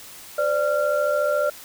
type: tone cluster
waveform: sine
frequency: 514 / 588 / 1381 Hz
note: C5 / D5 / F6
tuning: -31 / +2 / -20 cents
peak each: -27 / -20 / -26 dBFS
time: 0.38-1.5 s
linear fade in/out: 5 ms
effects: white hiss -42 dBFS RMS until 1.64 s